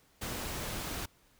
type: noise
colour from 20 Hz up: pink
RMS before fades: -38 dBFS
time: 0.21-1.06 s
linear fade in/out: 10 ms
effects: pink hiss -66 dBFS RMS until 1.39 s